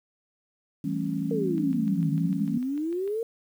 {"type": "chord", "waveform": "sine", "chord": "A dominant seventh", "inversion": "second", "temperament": "equal with one note detuned", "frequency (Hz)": [164.81, 196, 220, 275], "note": ["E3", "G3", "A3", "C#4"], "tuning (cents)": [0, 0, 0, -14], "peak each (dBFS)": [-31, -32, -34, -30], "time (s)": [0.84, 2.58], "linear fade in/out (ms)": 5}
{"type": "exponential two-way sweep", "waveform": "sine", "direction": "down then up", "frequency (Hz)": [468.8, 148.7, 468.8], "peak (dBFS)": -26, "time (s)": [1.31, 3.23], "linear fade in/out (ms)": 2, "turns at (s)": 2.1}
{"type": "click train", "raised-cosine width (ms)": 0.3, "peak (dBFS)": -34, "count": 11, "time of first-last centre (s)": [1.58, 3.077], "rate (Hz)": 6.68}
{"effects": ["9-bit"]}